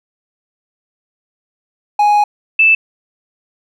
triangle / sine tone pair in turn, 830.6 / 2637 Hz, G#5 / E7, 0 / 0 cents, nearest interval octave + minor sixth, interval 2000 cents, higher second, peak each -6 dBFS, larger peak neither, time 1.99-2.24 / 2.59-2.75 s, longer first, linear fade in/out 5 ms, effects none

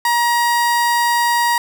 30% pulse tone, 950 Hz, A#5, 33 cents sharp, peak -11 dBFS, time 0.05-1.58 s, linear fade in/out 2 ms, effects none

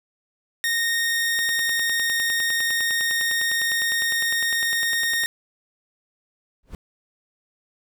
sawtooth tone, 1851 Hz, A#6, 13 cents flat, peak -17 dBFS, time 0.64-5.26 s, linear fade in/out 0 ms
click train, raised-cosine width 0.3 ms, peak -18 dBFS, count 39, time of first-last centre 1.39-5.236 s, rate 9.88 Hz
brown noise with exponential growth, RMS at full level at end -30 dBFS, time 6.63-6.75 s, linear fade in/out 1 ms, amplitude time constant 26 ms
effects none

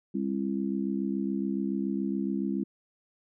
harmonic tone, 67.1 Hz, C2, 44 cents sharp, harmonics 3 / 4 / 5, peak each -30 / -32 / -34 dBFS, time 0.14-2.64 s, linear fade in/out 10 ms, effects none

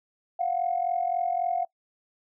sine tone pair together, 696.3 / 740 Hz, F5 / F#5, -5 / 0 cents, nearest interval minor second, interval 105 cents, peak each -26 / -27 dBFS, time 0.39-1.65 s, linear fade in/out 10 ms, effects noise-tail reverb RT60 0.1 s tail -21 dB re dry + tanh soft clip ceiling -16 dBFS

